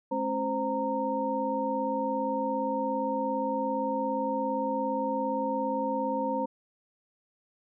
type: tone cluster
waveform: sine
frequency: 214.2 / 271.6 / 522 / 924 Hz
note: A3 / C#4 / C5 / A#5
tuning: -46 / -35 / -4 / -16 cents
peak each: -36 / -33 / -31 / -31 dBFS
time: 0.11-6.46 s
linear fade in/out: 10 ms
effects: none